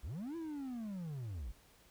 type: linear two-way sweep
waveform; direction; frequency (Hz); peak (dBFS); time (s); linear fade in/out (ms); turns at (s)
triangle; up then down; 47.04 to 339.5 to 47.04; -38; 0.03-1.52; 10; 0.36
effects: pink hiss -65 dBFS RMS until 1.9 s